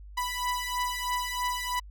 sawtooth beating tone pair, 987.8 / 990.9 Hz, B5 / B5, 0 / +5 cents, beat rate 3.1 Hz, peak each -28 dBFS, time 0.17-1.8 s, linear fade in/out 10 ms, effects added 50 Hz sine -43 dBFS peak until 1.9 s

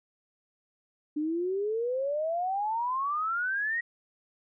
sine exponential sweep, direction up, 293.7 to 1915 Hz, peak -27 dBFS, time 1.16-3.81 s, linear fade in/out 10 ms, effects none

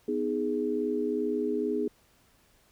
sine chord, G# minor, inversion first, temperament just, 249.2 / 311.5 / 415.3 Hz, B3 / D#4 / G#4, +16 / +2 / 0 cents, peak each -32 / -32 / -29 dBFS, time 0.08-1.88 s, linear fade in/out 5 ms, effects pink hiss -64 dBFS RMS until 2.71 s

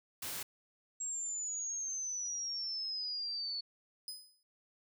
white noise, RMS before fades -41 dBFS, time 0.22-0.43 s, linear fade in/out 5 ms
sine exponential sweep, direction down, 7610 to 4418 Hz, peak -36 dBFS, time 1-3.61 s, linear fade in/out 10 ms
sawtooth tone with exponential decay, 5020 Hz, D#8, 15 cents sharp, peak -36 dBFS, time 4.08-4.43 s, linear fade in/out 1 ms, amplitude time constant 76 ms
effects none

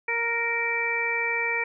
harmonic tone, 466.2 Hz, A#4, in tune, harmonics 1 / 2 / 3 / 4 / 5, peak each -33 / -33 / -38 / -29 / -26 dBFS, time 0.08-1.64 s, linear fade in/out 5 ms, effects none

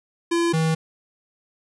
square tone pair in turn, 339.6 / 160.58 Hz, F4 / E3, -48 / -45 cents, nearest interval octave + minor second, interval 1297 cents, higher first, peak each -19 dBFS, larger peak neither, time 0.31-0.53 / 0.53-0.75 s, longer neither, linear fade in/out 10 ms, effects resampled to 24000 Hz + 9-bit

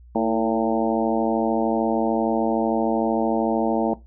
harmonic tone with a mistuned harmonic, 113.2 Hz, A2, 50 cents sharp, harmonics 2 / 3 / 4 / 5 / 6 / 7 / 8, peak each -23 / -25 / -26 / -27 / -28 / -28 / -29 dBFS, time 0.15-3.94 s, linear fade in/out 5 ms, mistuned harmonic 3, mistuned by -56 cents, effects noise-tail reverb RT60 0.2 s tail -17 dB re dry + added 60 Hz sine -44 dBFS peak until 4.06 s

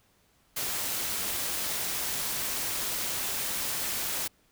white noise with amplitude modulation, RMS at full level -30 dBFS, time 0.56-4.28 s, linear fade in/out 10 ms, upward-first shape sine, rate 260 Hz, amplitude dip 35%, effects pink hiss -66 dBFS RMS until 4.51 s

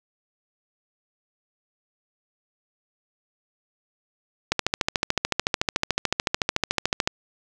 click train, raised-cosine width 0.2 ms, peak -3 dBFS, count 36, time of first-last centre 4.52-7.075 s, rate 13.7 Hz, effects none

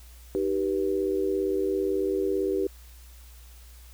sine chord, Eb augmented, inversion none, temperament just, 311.1 / 388.9 / 486.1 Hz, Eb4 / G4 / B4, 0 / -14 / -28 cents, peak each -31 / -25 / -31 dBFS, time 0.35-2.67 s, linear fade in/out 0 ms, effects added 60 Hz sine -46 dBFS peak until 3.93 s + white hiss -55 dBFS RMS until 3.93 s

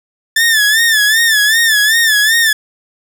sawtooth tone with vibrato, 1760 Hz, A6, in tune, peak -5 dBFS, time 0.36-2.53 s, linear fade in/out 5 ms, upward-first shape sine, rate 2.6 Hz, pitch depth 96 cents each way, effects none

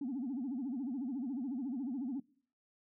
sine tone with vibrato, 259.6 Hz, C4, 13 cents flat, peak -34 dBFS, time 0.01-2.2 s, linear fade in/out 5 ms, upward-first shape sine, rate 14 Hz, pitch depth 200 cents each way, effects noise-tail reverb RT60 0.5 s tail -21 dB re dry + tanh soft clip ceiling -32 dBFS

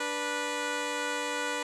10% pulse tone pair together, 293.7 / 490.4 Hz, D4 / B4, 0 / -12 cents, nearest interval major sixth, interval 888 cents, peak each -27 / -23 dBFS, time 0-1.63 s, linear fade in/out 5 ms, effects resampled to 24000 Hz

